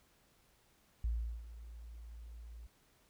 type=tone with ADSR envelope; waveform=sine; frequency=57.1 Hz; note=A#1; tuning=35 cents flat; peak=-31 dBFS; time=1.04-2.67 s; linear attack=4 ms; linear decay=380 ms; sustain=-16 dB; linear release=9 ms; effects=pink hiss -70 dBFS RMS until 3.09 s

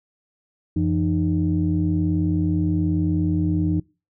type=tone cluster; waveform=sine; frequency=89 / 167.8 / 306.1 Hz; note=F2 / E3 / D#4; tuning=+33 / +31 / -28 cents; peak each=-22 dBFS; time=0.76-3.8 s; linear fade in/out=5 ms; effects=noise-tail reverb RT60 0.3 s tail -24 dB re dry + tanh soft clip ceiling -10 dBFS

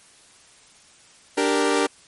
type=chord; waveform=sawtooth; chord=G minor; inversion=second; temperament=equal; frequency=293.7 / 392 / 466.2 Hz; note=D4 / G4 / Bb4; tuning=0 / 0 / 0 cents; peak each=-19 dBFS; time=1.37-1.87 s; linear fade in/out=10 ms; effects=white hiss -52 dBFS RMS until 2.07 s + MP3 48 kbps

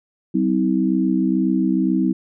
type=tone cluster; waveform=sine; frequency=191.1 / 258.3 / 320.4 Hz; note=G3 / C4 / E4; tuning=-44 / -22 / -49 cents; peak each=-20 dBFS; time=0.34-2.13 s; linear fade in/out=10 ms; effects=none

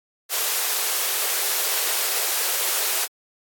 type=high-pass noise; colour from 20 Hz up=white; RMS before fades=-23 dBFS; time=0.29-3.08 s; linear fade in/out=50 ms; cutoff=360 Hz; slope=96 dB/octave; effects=AAC 64 kbps

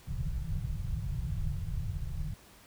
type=low-pass noise; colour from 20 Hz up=pink; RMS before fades=-34 dBFS; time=0.07-2.34 s; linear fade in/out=5 ms; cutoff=170 Hz; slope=96 dB/octave; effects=pink hiss -57 dBFS RMS until 2.66 s

